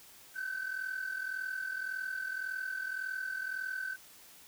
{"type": "tone pair together", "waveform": "sine", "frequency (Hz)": [1518.2, 1560], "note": ["F#6", "G6"], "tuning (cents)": [44, -9], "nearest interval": "unison", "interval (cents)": 47, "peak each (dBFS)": [-35, -38], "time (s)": [0.34, 3.97], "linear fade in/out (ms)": 50, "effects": ["tanh soft clip ceiling -31 dBFS", "white hiss -56 dBFS RMS until 4.47 s"]}